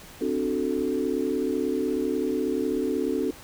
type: chord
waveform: sine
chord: D dominant seventh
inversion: third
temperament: equal with one note detuned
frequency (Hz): 261.6 / 297.9 / 370 / 440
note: C4 / D4 / F#4 / A4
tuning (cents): 0 / +25 / 0 / 0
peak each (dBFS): -29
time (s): 0.21-3.31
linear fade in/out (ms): 5
effects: pink hiss -46 dBFS RMS until 3.43 s